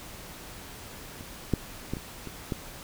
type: clicks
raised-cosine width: 3 ms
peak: -29 / -10 / -17 / -24 / -24 / -16 dBFS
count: 6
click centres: 1.209 / 1.537 / 1.936 / 1.969 / 2.273 / 2.522 s
effects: pink hiss -44 dBFS RMS until 2.83 s